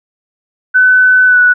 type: tone with pitch glide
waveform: sine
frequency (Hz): 1507 to 1476.8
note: F#6 to F#6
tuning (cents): +31 to -4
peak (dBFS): -4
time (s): 0.74-1.54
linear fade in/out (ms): 20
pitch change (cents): -35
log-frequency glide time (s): 1.26-1.39
effects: none